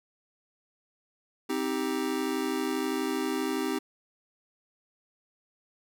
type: chord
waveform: square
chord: C minor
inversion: none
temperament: just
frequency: 261.6 / 314 / 392.4 Hz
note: C4 / Eb4 / G4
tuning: 0 / +16 / +2 cents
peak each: -33 dBFS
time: 1.49-3.79 s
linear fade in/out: 10 ms
effects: none